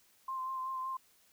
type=tone with vibrato; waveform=sine; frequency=1046.5 Hz; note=C6; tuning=in tune; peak=-35 dBFS; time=0.28-0.97 s; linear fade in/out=5 ms; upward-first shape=sine; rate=5.3 Hz; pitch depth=21 cents each way; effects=white hiss -67 dBFS RMS until 1.32 s